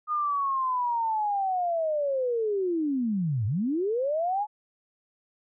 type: linear two-way sweep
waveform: sine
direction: down then up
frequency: 1233 to 96.8 to 859 Hz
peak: -24 dBFS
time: 0.07-4.47 s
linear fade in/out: 50 ms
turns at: 3.46 s
effects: none